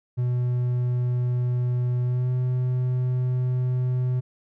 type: tone with pitch glide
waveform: triangle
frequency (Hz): 123.47 to 126.21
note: B2 to B2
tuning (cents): 0 to +38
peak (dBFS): -19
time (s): 0.17-4.21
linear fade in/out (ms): 20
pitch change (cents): +38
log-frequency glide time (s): 2.03-2.31
effects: none